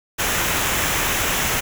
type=noise with comb filter; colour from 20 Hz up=pink; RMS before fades=-21 dBFS; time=0.18-1.61 s; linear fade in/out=20 ms; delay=0.22 ms; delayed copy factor=-0.5; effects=none